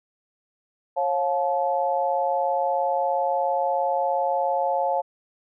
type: tone cluster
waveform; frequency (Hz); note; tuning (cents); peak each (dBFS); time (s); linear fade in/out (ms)
sine; 545 / 708 / 865; C#5 / F5 / A5; -29 / +23 / -30; -25; 0.96-5.02; 20
effects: none